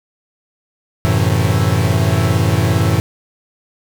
45% pulse chord, F# half-diminished seventh, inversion none, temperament equal with one note detuned, 92.5 / 110 / 132.18 / 164.81 Hz, F#2 / A2 / C3 / E3, 0 / 0 / +18 / 0 cents, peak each -17 / -16 / -20 / -19 dBFS, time 1.05-3 s, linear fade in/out 0 ms, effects none

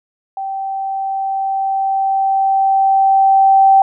sine tone with level ramp, 777 Hz, G5, 16 cents flat, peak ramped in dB -20 to -5 dBFS, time 0.37-3.82 s, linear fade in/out 2 ms, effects none

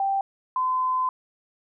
sine tone pair in turn, 784 / 1023.2 Hz, G5 / C6, 0 / -39 cents, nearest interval perfect fourth, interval 461 cents, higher second, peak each -21 dBFS, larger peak neither, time 0-0.21 / 0.56-1.09 s, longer second, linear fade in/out 2 ms, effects none

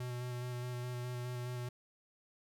square tone with vibrato, 123.47 Hz, B2, in tune, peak -39 dBFS, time 0-1.69 s, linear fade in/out 5 ms, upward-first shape square, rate 4.8 Hz, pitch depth 13 cents each way, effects none

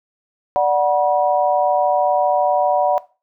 sine chord, B minor, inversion first, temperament equal with one note detuned, 587.3 / 740 / 965.2 Hz, D5 / F#5 / B5, 0 / 0 / -40 cents, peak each -17 / -16 / -20 dBFS, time 0.56-2.98 s, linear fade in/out 0 ms, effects noise-tail reverb RT60 0.3 s tail -18 dB re dry

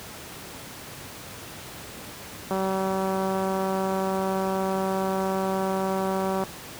click train, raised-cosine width 1 ms, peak -14 dBFS, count 751, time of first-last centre 2.51-6.437 s, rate 191 Hz, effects pink hiss -40 dBFS RMS until 6.79 s + high-pass 80 Hz 12 dB/octave

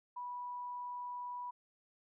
sine tone, 981 Hz, B5, 12 cents flat, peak -40 dBFS, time 0.16-1.51 s, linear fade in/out 10 ms, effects none

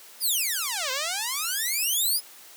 5% pulse exponential two-way sweep, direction down then up, 5200 to 504 to 5200 Hz, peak -15 dBFS, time 0.2-2.21 s, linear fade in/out 50 ms, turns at 0.91 s, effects white hiss -48 dBFS RMS until 2.56 s + high-pass 300 Hz 12 dB/octave

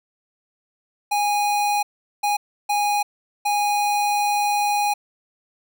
square tone bursts at uneven times, 824 Hz, G#5, 14 cents flat, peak -19 dBFS, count 4, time 1.11-1.83 / 2.23-2.37 / 2.69-3.03 / 3.45-4.94 s, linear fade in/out 10 ms, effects none

